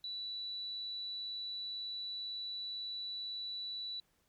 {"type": "tone", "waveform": "sine", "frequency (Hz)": 3951, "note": "B7", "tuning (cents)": 0, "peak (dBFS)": -39, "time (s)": [0.04, 4], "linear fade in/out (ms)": 2, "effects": ["pink hiss -75 dBFS RMS until 4.28 s"]}